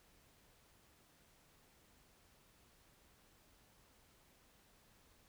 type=silence; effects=pink hiss -69 dBFS RMS until 5.28 s